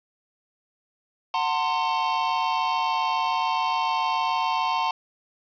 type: chord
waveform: square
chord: F# diminished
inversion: none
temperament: equal with one note detuned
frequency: 740 / 899.5 / 1046.5 Hz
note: F#5 / A5 / C6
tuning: 0 / +38 / 0 cents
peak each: -30 / -26 / -27 dBFS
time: 1.34-4.91 s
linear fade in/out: 2 ms
effects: resampled to 11025 Hz + 8-bit